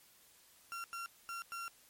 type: tone bursts at uneven times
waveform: 35% pulse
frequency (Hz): 1371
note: F6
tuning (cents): -32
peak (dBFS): -39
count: 4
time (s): 0.72-0.84 / 0.93-1.06 / 1.29-1.42 / 1.52-1.68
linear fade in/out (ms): 0
effects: white hiss -64 dBFS RMS until 1.89 s + MP3 64 kbps